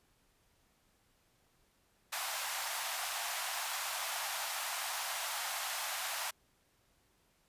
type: high-pass noise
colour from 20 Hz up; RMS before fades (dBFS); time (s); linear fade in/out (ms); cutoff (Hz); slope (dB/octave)
pink; -38; 2.12-6.31; 10; 670; 48
effects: pink hiss -72 dBFS RMS until 7.48 s + resampled to 32000 Hz

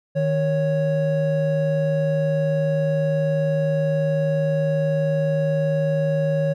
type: tone pair together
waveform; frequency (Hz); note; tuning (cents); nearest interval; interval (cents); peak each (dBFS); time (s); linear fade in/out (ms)
triangle; 155.57 / 554.4; D#3 / C#5; 0 / 0; octave + minor seventh; 2200; -19; 0.15-6.54; 20
effects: none

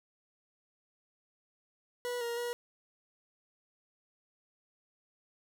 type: tone with pitch steps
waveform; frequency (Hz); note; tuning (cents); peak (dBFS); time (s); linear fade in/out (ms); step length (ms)
40% pulse; 488.1 / 471 / 480.3; B4 / A#4 / B4; -20 / +18 / -48; -33; 2.05-2.53; 0; 160
effects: none

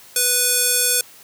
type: tone with band-pass filter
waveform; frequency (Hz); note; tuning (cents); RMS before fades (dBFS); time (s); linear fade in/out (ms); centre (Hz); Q
square; 493.9; B4; 0; -18; 0.16-1.01; 2; 9900; 1.6
effects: white hiss -45 dBFS RMS until 1.23 s + high-pass 80 Hz 12 dB/octave

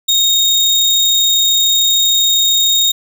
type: tone with sample-and-hold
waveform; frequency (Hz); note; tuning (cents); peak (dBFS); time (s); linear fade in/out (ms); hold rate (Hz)
sine; 3729; A#7; 0; -9; 0.08-2.92; 10; 11025
effects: none

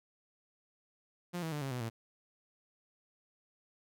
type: tone with pitch steps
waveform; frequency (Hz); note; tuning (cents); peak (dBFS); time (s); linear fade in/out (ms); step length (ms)
sawtooth; 176.2 / 161.58 / 148.17 / 135.87 / 124.59 / 114.25; F3 / E3 / D3 / C#3 / B2 / A#2; +16 / -34 / +16 / -34 / +16 / -34; -32; 1.33-1.9; 20; 95
effects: none

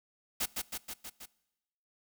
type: noise with echo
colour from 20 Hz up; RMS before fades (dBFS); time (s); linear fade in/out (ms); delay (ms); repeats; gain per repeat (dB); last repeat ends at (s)
white; -32; 0.4-0.46; 10; 160; 5; -3; 1.26
effects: noise-tail reverb RT60 1.0 s tail -22 dB re dry

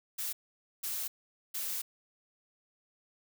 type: noise bursts at uneven times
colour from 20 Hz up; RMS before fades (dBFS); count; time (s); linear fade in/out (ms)
blue; -36; 3; 0.18-0.33 / 0.83-1.08 / 1.54-1.82; 10
effects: none

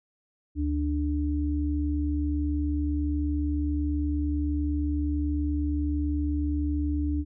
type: tone pair together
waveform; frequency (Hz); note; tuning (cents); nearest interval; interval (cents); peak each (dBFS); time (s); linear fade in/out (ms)
sine; 73.8 / 295.2; D2 / D4; +9 / +9; 2 octaves; 2400; -26 / -28; 0.55-7.25; 50
effects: none

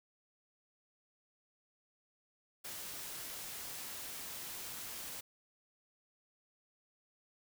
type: noise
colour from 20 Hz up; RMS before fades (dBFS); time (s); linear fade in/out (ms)
white; -45; 2.64-5.21; 10
effects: none

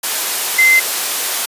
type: tone in noise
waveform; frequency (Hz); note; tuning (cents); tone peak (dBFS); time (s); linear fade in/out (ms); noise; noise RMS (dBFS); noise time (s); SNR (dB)
sine; 2069; C7; -20; -7; 0.58-0.8; 10; white; -18; 0.03-1.46; +8
effects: high-pass 400 Hz 12 dB/octave + resampled to 32000 Hz

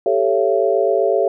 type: chord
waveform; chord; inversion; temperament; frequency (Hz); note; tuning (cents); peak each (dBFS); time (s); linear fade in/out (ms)
sine; A dominant seventh; third; equal with one note detuned; 392 / 440 / 554.4 / 674.3; G4 / A4 / C#5 / E5; 0 / 0 / 0 / +39; -19; 0.06-1.28; 2
effects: none

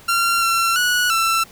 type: tone with pitch steps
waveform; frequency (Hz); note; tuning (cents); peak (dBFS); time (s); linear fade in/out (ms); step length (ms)
sawtooth; 1375 / 1356 / 1466 / 1338; F6 / E6 / F#6 / E6; -27 / +49 / -16 / +25; -12; 0.08-1.44; 10; 340
effects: pink hiss -45 dBFS RMS until 1.51 s

